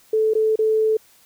sine tone with dropouts, 437.1 Hz, A4, 11 cents flat, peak -15 dBFS, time 0.13-0.97 s, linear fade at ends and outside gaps 5 ms, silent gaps 0.337-0.351 / 0.558-0.589 s, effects white hiss -54 dBFS RMS until 1.25 s

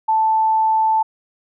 sine tone, 880 Hz, A5, in tune, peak -13 dBFS, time 0.08-1.03 s, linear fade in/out 10 ms, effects none

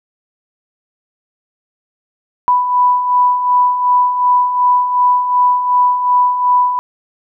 sine beating tone pair, 987.8 / 990.5 Hz, B5 / B5, 0 / +5 cents, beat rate 2.7 Hz, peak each -18 / -10 dBFS, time 2.48-6.79 s, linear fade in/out 0 ms, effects none

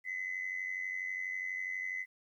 sine tone with amplitude modulation, 2027 Hz, B6, 45 cents sharp, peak -31 dBFS, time 0.04-2.06 s, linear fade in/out 50 ms, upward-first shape sine, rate 92.2 Hz, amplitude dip 75%, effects tanh soft clip ceiling -29 dBFS + 12-bit

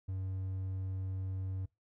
triangle tone, 94.7 Hz, F#2, 41 cents sharp, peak -33 dBFS, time 0.08-1.66 s, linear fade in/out 10 ms, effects noise-tail reverb RT60 0.2 s tail -23 dB re dry

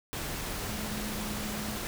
sine tone in noise, 211.3 Hz, G#3, 30 cents sharp, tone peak -37 dBFS, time 0.69-1.76 s, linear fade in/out 0 ms, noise pink, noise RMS -36 dBFS, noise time 0.13-1.87 s, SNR -4 dB, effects none

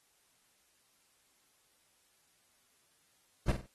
brown noise with echo, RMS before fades -27 dBFS, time 3.48-3.52 s, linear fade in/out 5 ms, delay 48 ms, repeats 3, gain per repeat -9 dB, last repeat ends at 3.664 s, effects white hiss -71 dBFS RMS until 3.74 s + AAC 32 kbps

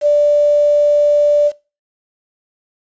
sine tone with quantisation, 587.3 Hz, D5, in tune, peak -8 dBFS, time 0.01-1.52 s, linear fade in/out 50 ms, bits 6, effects noise-tail reverb RT60 0.3 s tail -20 dB re dry + resampled to 16000 Hz

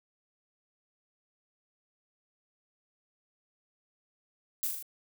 violet noise with echo, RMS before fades -31 dBFS, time 4.63-4.67 s, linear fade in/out 0 ms, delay 39 ms, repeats 4, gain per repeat -3 dB, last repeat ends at 4.826 s, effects none

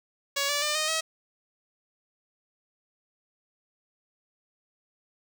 5% pulse tone with pitch steps, 560 / 579.1 / 598.8 / 619.2 / 640.3 Hz, C#5 / D5 / D5 / D#5 / D#5, +18 / -24 / +33 / -9 / +49 cents, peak -14 dBFS, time 0.36-1.01 s, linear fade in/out 10 ms, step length 130 ms, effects none

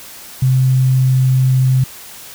sine tone, 130 Hz, C3, 11 cents flat, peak -9 dBFS, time 0.42-1.84 s, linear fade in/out 5 ms, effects white hiss -35 dBFS RMS until 2.34 s

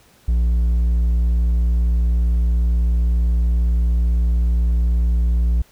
sine tone with hard clipping, 58.9 Hz, A#1, 19 cents sharp, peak -15 dBFS, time 0.28-5.62 s, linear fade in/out 5 ms, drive 3 dB, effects pink hiss -53 dBFS RMS until 5.71 s

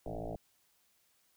sine tone with frequency modulation, 301.6 Hz, D4, 46 cents sharp, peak -37 dBFS, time 0.06-0.36 s, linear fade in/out 2 ms, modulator 55.7 Hz, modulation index 7.5, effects white hiss -72 dBFS RMS until 1.36 s

